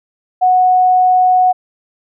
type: tone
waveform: sine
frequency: 736 Hz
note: F#5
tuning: 9 cents flat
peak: -7 dBFS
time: 0.41-1.53 s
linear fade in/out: 20 ms
effects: none